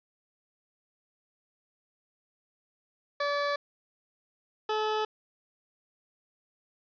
20% pulse tone pair in turn, 575 / 430.8 Hz, D5 / A4, -37 / -37 cents, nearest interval perfect fourth, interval 500 cents, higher first, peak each -22 dBFS, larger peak neither, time 3.2-3.56 / 4.69-5.05 s, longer neither, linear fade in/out 5 ms, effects resampled to 11025 Hz + 9-bit

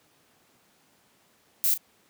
violet noise with echo, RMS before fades -23 dBFS, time 1.64-1.74 s, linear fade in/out 0 ms, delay 36 ms, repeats 1, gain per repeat -12 dB, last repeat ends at 1.776 s, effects pink hiss -63 dBFS RMS until 2.09 s + high-pass 150 Hz 12 dB/octave

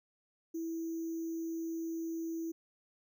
sine tone with sample-and-hold, 329.2 Hz, E4, 2 cents flat, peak -35 dBFS, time 0.54-2.52 s, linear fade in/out 10 ms, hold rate 6300 Hz, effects none

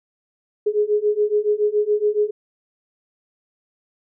sine beating tone pair, 415.3 / 422.4 Hz, G#4 / G#4, 0 / +29 cents, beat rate 7.1 Hz, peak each -20 / -19 dBFS, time 0.66-2.31 s, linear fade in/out 10 ms, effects none

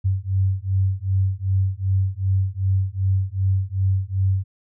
sine beating tone pair, 94.5 / 97.1 Hz, F#2 / G2, +37 / -16 cents, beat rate 2.6 Hz, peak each -21 dBFS, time 0.04-4.44 s, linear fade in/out 20 ms, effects none

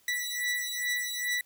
sawtooth beating tone pair, 1960 / 1962.4 Hz, B6 / B6, -14 / -12 cents, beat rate 2.4 Hz, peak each -29 dBFS, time 0.08-1.41 s, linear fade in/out 2 ms, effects white hiss -64 dBFS RMS until 1.45 s

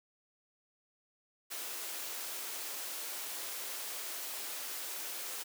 white high-pass noise, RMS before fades -41 dBFS, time 1.5-5.44 s, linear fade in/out 20 ms, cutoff 310 Hz, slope 24 dB/octave, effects none

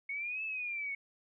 sine exponential two-way sweep, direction up then down, 2198 to 2637 to 2198 Hz, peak -35 dBFS, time 0.09-0.95 s, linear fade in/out 5 ms, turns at 0.44 s, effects none

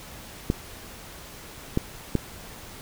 clicks, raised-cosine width 3 ms, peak -8 dBFS, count 3, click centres 0.501 / 1.774 / 2.153 s, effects pink hiss -43 dBFS RMS until 2.81 s

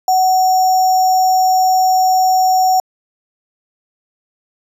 sine tone with sample-and-hold, 747 Hz, F#5, 16 cents sharp, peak -9 dBFS, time 0.08-2.8 s, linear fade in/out 2 ms, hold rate 6300 Hz, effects resampled to 32000 Hz

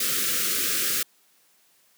white band-stop noise, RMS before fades -25 dBFS, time 0-1.03 s, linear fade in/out 5 ms, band 550 to 1200 Hz, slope 96 dB/octave, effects white hiss -62 dBFS RMS until 1.97 s + high-pass 150 Hz 12 dB/octave

